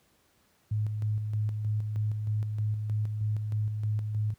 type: tone with tremolo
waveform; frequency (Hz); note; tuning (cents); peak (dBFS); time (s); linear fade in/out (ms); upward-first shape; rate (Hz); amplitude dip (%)
sine; 106.6; G#2; +46; -25; 0.71-4.34; 5; square; 3.2; 40
effects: pink hiss -67 dBFS RMS until 4.38 s + high-pass 60 Hz 12 dB/octave